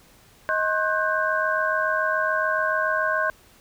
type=tone cluster; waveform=sine; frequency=629 / 1072 / 1499 / 1586 Hz; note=D#5 / C6 / F#6 / G6; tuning=+19 / +42 / +22 / +20 cents; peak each=-26 dBFS; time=0.49-3.3 s; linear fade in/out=0 ms; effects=pink hiss -54 dBFS RMS until 3.6 s

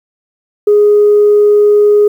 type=tone; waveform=sine; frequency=415.3 Hz; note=G#4; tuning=in tune; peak=-3 dBFS; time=0.67-2.08 s; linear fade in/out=5 ms; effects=tanh soft clip ceiling 0 dBFS + 7-bit

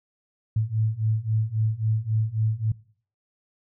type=beating tone pair; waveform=sine; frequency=107.9 / 111.6 Hz; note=A2 / A2; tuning=-33 / +25 cents; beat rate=3.7 Hz; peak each=-25 / -24 dBFS; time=0.56-2.72 s; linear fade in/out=5 ms; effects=noise-tail reverb RT60 0.5 s tail -21 dB re dry

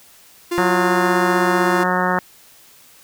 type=tone; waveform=45% pulse; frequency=348 Hz; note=F4; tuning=6 cents flat; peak=-19 dBFS; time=0.51-1.84 s; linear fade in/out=10 ms
type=harmonic tone; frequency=181.9 Hz; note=F#3; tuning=29 cents flat; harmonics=1 / 2 / 3 / 4 / 5 / 6 / 7 / 8 / 9 / 10; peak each=-23 / -26 / -25 / -25 / -23 / -25 / -25 / -26 / -28 / -26 dBFS; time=0.58-2.19 s; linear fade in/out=0 ms
effects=white hiss -48 dBFS RMS until 3.03 s

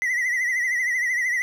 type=tone with vibrato; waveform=triangle; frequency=1979 Hz; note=B6; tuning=3 cents sharp; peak=-19 dBFS; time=0.02-1.42 s; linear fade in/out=0 ms; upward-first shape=triangle; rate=13 Hz; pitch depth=95 cents each way; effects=none

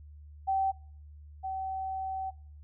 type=tone pair in turn; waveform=sine; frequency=772 / 764.5 Hz; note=G5 / G5; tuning=-27 / -44 cents; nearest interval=unison; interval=17 cents; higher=first; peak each=-25 / -32 dBFS; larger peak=first; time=0.47-0.72 / 1.43-2.31 s; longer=second; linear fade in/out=20 ms; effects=noise-tail reverb RT60 0.5 s tail -23 dB re dry + added 74 Hz sine -47 dBFS peak until 2.63 s

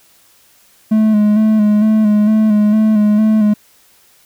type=tone with vibrato; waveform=triangle; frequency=213.4 Hz; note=G#3; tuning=47 cents sharp; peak=-6 dBFS; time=0.91-3.54 s; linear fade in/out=10 ms; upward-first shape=square; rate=2.2 Hz; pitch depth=30 cents each way; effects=white hiss -50 dBFS RMS until 4.25 s

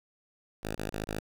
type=tone bursts; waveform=5% pulse; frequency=52.9 Hz; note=G#1; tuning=33 cents sharp; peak=-22 dBFS; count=4; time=0.63-1.191 s; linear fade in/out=5 ms; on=120 ms; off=27 ms; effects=none

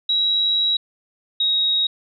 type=tone pair in turn; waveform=sine; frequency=3867 / 3787 Hz; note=B7 / A#7; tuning=-37 / +27 cents; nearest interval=unison; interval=36 cents; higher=first; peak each=-16 dBFS; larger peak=neither; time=0.09-0.77 / 1.4-1.87 s; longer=first; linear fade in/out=5 ms; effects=none

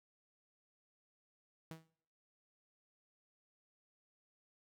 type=tone with exponential decay; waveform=sawtooth; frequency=161.5 Hz; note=E3; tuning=35 cents flat; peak=-40 dBFS; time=1.71-1.9 s; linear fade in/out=0 ms; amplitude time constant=40 ms; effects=noise-tail reverb RT60 0.7 s tail -23 dB re dry

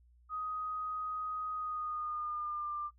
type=tone with pitch glide; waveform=sine; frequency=1252 to 1190.6 Hz; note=D#6 to D6; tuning=+10 to +23 cents; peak=-35 dBFS; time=0.29-2.91 s; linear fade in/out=50 ms; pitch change=-87 cents; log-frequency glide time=1.52-2.75 s; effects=noise-tail reverb RT60 0.1 s tail -26 dB re dry + added 60 Hz sine -61 dBFS peak until 2.98 s

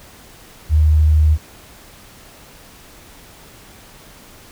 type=tone with vibrato; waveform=sine; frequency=77 Hz; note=D#2; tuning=17 cents flat; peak=-9 dBFS; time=0.69-1.38 s; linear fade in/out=50 ms; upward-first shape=sine; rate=13 Hz; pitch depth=10 cents each way; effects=pink hiss -43 dBFS RMS until 4.51 s

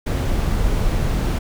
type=noise; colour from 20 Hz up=brown; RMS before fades=-19 dBFS; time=0.06-1.39 s; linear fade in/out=10 ms; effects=none

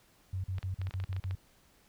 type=tone bursts; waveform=sine; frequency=93.8 Hz; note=F#2; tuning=24 cents sharp; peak=-32 dBFS; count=7; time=0.33-1.352 s; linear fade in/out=5 ms; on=110 ms; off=42 ms
type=clicks; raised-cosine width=0.3 ms; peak=-30 dBFS; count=12; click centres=0.583 / 0.629 / 0.816 / 0.87 / 0.909 / 0.939 / 1.001 / 1.039 / 1.129 / 1.165 / 1.24 / 1.31 s
effects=pink hiss -65 dBFS RMS until 1.88 s

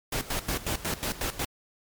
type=noise with tremolo; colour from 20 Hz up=pink; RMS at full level=-29 dBFS; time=0.12-1.45 s; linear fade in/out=5 ms; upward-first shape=square; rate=5.5 Hz; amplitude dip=80%; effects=MP3 96 kbps

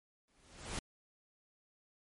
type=noise with exponential growth; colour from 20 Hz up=pink; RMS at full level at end=-37 dBFS; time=0.28-0.79 s; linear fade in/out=0 ms; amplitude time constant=110 ms; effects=MP3 48 kbps

